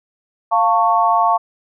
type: chord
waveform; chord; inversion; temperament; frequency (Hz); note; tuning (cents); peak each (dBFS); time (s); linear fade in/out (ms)
sine; F augmented; none; equal with one note detuned; 698.5 / 895.9 / 1108.7; F5 / A5 / C#6; 0 / +31 / 0; -16; 0.51-1.38; 20
effects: none